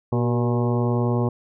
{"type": "harmonic tone with a mistuned harmonic", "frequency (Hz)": 120, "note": "B2", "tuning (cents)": -49, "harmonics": [1, 2, 3, 4, 5, 6, 7, 8, 9], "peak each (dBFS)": [-21, -25, -27, -29, -33, -38, -34, -38, -36], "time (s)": [0.12, 1.29], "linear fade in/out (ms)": 5, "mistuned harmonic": 3, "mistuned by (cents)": 49, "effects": []}